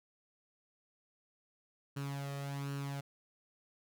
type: tone with flanger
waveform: sawtooth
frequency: 140 Hz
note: C#3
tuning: 18 cents sharp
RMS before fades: -40 dBFS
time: 1.96-3.01 s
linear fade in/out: 10 ms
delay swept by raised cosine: 0.7 to 1.63 ms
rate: 1.3 Hz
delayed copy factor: +0.6
effects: none